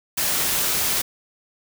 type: noise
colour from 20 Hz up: white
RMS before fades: -22 dBFS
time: 0.17-1.02 s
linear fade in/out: 10 ms
effects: none